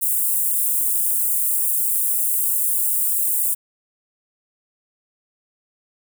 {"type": "high-pass noise", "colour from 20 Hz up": "white", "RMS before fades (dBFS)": -20, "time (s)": [0.01, 3.55], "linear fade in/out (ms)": 20, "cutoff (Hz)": 8300, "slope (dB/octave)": 48, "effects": []}